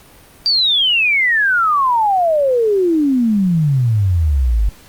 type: exponential sweep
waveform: sine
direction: down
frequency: 4737 to 48.84 Hz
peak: -11 dBFS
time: 0.46-4.69 s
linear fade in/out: 0 ms
effects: pink hiss -44 dBFS RMS until 4.88 s + Opus 48 kbps